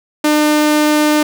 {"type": "tone", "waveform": "sawtooth", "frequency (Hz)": 301.3, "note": "D4", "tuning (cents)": 44, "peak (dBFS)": -6, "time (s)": [0.24, 1.23], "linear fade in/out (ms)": 5, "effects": []}